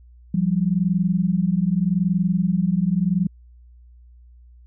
sine tone pair together, 171.66 / 192.5 Hz, F3 / G3, -30 / -31 cents, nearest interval major second, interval 199 cents, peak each -20 dBFS, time 0.34-3.27 s, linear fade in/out 5 ms, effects added 60 Hz sine -45 dBFS peak until 4.66 s

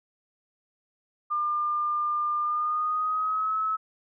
sine tone with pitch glide, 1200 to 1293.6 Hz, D6 to E6, +37 to -33 cents, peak -24 dBFS, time 1.3-3.77 s, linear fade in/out 20 ms, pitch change +130 cents, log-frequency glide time 2.42-3.57 s, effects none

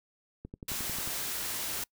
click train, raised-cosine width 3 ms, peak -28 dBFS, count 8, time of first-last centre 0.45-1.075 s, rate 11.2 Hz
white noise, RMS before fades -35 dBFS, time 0.68-1.84 s, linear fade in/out 5 ms
effects noise-tail reverb RT60 0.1 s tail -25 dB re dry

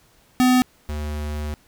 square tone pair in turn, 252.5 / 74.83 Hz, B3 / D2, +39 / +33 cents, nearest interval octave + major sixth, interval 2106 cents, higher first, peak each -14 / -26 dBFS, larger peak first, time 0.4-0.62 / 0.89-1.54 s, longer second, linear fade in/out 0 ms, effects pink hiss -57 dBFS RMS until 1.67 s

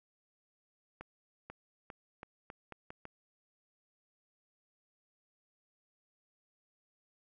accelerating click train, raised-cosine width 0.5 ms, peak -30 dBFS, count 8, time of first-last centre 1.01-3.054 s, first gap 490 ms, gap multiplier 0.82, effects none

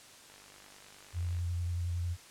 click train, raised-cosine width 0.3 ms, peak -39 dBFS, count 55, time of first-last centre 0.3-1.389 s, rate 49.6 Hz
sine tone with vibrato, 87 Hz, F2, 6 cents flat, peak -31 dBFS, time 1.13-2.17 s, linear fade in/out 50 ms, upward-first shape triangle, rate 11 Hz, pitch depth 29 cents each way
effects white hiss -54 dBFS RMS until 2.3 s + low-pass 9000 Hz 12 dB/octave

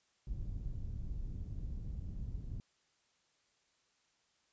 pink low-pass noise, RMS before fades -41 dBFS, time 0.27-2.6 s, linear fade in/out 2 ms, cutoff 110 Hz, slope 12 dB/octave, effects white hiss -75 dBFS RMS until 4.52 s + resampled to 16000 Hz

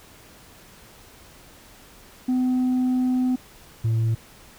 sine tone pair in turn, 253.6 / 112.97 Hz, B3 / A2, +46 / +46 cents, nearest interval octave + major second, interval 1400 cents, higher first, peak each -16 dBFS, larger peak neither, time 2.28-3.36 / 3.84-4.15 s, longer first, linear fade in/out 10 ms, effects tanh soft clip ceiling -18 dBFS + pink hiss -49 dBFS RMS until 4.58 s

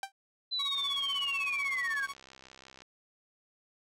sawtooth tone with exponential decay, 784 Hz, G5, in tune, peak -28 dBFS, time 0.03-0.12 s, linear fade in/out 2 ms, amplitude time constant 18 ms
sine linear sweep, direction down, 4065 to 1543 Hz, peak -30 dBFS, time 0.51-2.07 s, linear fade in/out 20 ms
sawtooth tone with tremolo, 1115 Hz, C#6, 10 cents sharp, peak -32 dBFS, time 0.59-2.14 s, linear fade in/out 5 ms, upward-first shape sine, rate 16 Hz, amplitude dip 90%
click train, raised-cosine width 0.2 ms, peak -34 dBFS, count 137, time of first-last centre 0.75-2.82 s, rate 65.7 Hz
effects low-pass 11000 Hz 12 dB/octave

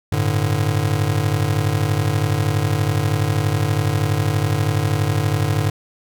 square chord, G suspended second, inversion none, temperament just, 98 / 110.25 / 147 Hz, G2 / A2 / D3, 0 / +4 / +2 cents, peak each -22 dBFS, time 0.12-5.7 s, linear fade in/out 5 ms, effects none

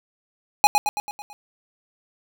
square tone with echo, 830.6 Hz, G#5, in tune, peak -10 dBFS, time 0.64-0.67 s, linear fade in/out 0 ms, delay 110 ms, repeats 6, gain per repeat -5 dB, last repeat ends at 1.33 s, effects none

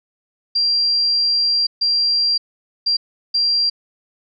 sine tone bursts at uneven times, 4745 Hz, D8, 17 cents sharp, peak -14 dBFS, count 4, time 0.55-1.67 / 1.81-2.38 / 2.86-2.97 / 3.34-3.7 s, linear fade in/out 10 ms, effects none

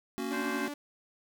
square chord, F# major, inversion first, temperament just, 231.2 / 277.5 / 370 Hz, A#3 / C#4 / F#4, -14 / +2 / 0 cents, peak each -38 dBFS, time 0.18-0.68 s, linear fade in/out 0 ms
sawtooth tone, 290 Hz, D4, 22 cents flat, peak -33 dBFS, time 0.31-0.74 s, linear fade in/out 5 ms
harmonic tone, 522 Hz, C5, 4 cents flat, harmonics 2 / 3 / 4 / 5, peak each -41 / -38 / -44 / -49 dBFS, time 0.32-0.68 s, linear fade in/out 20 ms
effects none

